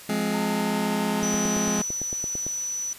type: chord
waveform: sawtooth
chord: F minor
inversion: none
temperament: just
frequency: 174.61 / 209.5 / 261.9 Hz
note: F3 / Ab3 / C4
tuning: 0 / +15 / +2 cents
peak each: -27 / -21 / -26 dBFS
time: 0.09-1.82 s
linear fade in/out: 5 ms
type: tone with tremolo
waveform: triangle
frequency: 904 Hz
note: A5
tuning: 47 cents sharp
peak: -29 dBFS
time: 0.33-1.22 s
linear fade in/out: 20 ms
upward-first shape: sine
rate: 12 Hz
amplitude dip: 35%
type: click train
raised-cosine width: 2 ms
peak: -21 dBFS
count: 12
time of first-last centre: 1.23-2.466 s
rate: 8.9 Hz
type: tone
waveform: sine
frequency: 5950 Hz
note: F#8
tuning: 9 cents sharp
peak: -27 dBFS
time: 1.23-2.93 s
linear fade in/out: 0 ms
effects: white hiss -44 dBFS RMS until 2.98 s + resampled to 32000 Hz